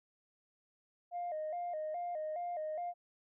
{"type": "tone with vibrato", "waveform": "sine", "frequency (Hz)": 659.3, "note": "E5", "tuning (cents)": 0, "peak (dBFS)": -35, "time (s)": [1.11, 2.94], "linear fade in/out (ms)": 50, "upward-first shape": "square", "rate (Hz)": 2.4, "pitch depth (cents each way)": 110, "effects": ["tanh soft clip ceiling -33 dBFS"]}